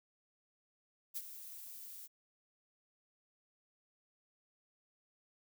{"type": "noise with ADSR envelope", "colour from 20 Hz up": "violet", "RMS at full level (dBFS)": -39, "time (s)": [1.14, 2.08], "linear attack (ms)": 27, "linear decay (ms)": 44, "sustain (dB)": -11, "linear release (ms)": 29, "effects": []}